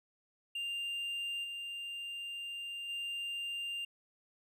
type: tone with level steps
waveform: triangle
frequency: 2794 Hz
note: F7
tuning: in tune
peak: -34 / -38 / -35 dBFS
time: 0.55-3.85 s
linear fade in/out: 5 ms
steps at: 1.43 / 2.88 s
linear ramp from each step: 20 ms
effects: none